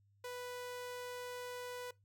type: tone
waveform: sawtooth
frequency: 493.9 Hz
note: B4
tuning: in tune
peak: -39 dBFS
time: 0.24-1.91 s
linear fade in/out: 5 ms
effects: noise-tail reverb RT60 0.2 s tail -22 dB re dry + added 100 Hz sine -68 dBFS peak until 2.04 s